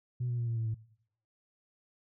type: tone with pitch steps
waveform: sine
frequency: 123.47 / 120.79 / 118.17 / 115.6 / 113.09 / 110.64 Hz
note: B2 / B2 / A#2 / A#2 / A2 / A2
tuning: 0 / -38 / +24 / -14 / +48 / +10 cents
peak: -29 dBFS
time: 0.2-0.746 s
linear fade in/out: 10 ms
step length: 91 ms
effects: noise-tail reverb RT60 0.7 s tail -21 dB re dry + tanh soft clip ceiling -27 dBFS